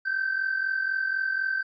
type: tone with amplitude modulation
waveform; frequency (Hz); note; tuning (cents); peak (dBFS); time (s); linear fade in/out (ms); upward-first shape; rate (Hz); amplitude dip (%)
triangle; 1552; G6; -18; -18; 0.05-1.63; 20; sine; 44; 75
effects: tanh soft clip ceiling -20 dBFS + resampled to 16000 Hz